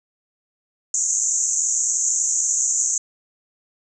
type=band-pass noise; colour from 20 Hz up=white; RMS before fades=-21 dBFS; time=0.94-2.98 s; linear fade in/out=2 ms; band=6300 to 7400 Hz; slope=96 dB/octave; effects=none